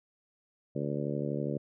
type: harmonic tone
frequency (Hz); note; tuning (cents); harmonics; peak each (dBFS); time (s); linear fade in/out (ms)
72.2; D2; -29; 2 / 3 / 4 / 5 / 6 / 7 / 8; -35 / -37 / -38 / -39 / -40 / -40 / -41; 0.75-1.58; 10
effects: none